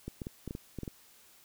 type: clicks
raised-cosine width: 3 ms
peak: -25 dBFS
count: 9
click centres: 0.08 / 0.218 / 0.269 / 0.477 / 0.509 / 0.551 / 0.787 / 0.833 / 0.878 s
effects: white hiss -60 dBFS RMS until 1.44 s